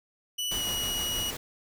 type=tone with pitch glide; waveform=sawtooth; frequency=2960 to 2911 Hz; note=F#7 to F#7; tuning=0 to -29 cents; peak=-26 dBFS; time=0.38-1.31 s; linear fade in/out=10 ms; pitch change=-29 cents; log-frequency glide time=0.57-0.63 s
type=noise with tremolo; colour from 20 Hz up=pink; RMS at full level=-36 dBFS; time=0.51-1.37 s; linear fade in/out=5 ms; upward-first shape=sine; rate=6.4 Hz; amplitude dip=25%
effects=none